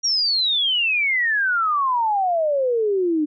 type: exponential sweep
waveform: sine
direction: down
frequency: 5760 to 293.7 Hz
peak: -17 dBFS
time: 0.03-3.26 s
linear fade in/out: 20 ms
effects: none